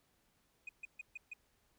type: tone bursts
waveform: sine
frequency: 2489 Hz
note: D#7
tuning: in tune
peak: -40 dBFS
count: 5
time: 0.67-1.335 s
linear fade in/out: 5 ms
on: 21 ms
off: 140 ms
effects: tanh soft clip ceiling -41 dBFS + pink hiss -75 dBFS RMS until 1.78 s